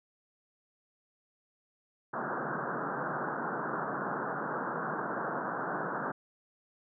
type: band-pass noise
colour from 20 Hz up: white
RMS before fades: -35 dBFS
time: 2.13-6.12 s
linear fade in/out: 10 ms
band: 130 to 1600 Hz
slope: 96 dB/octave
effects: none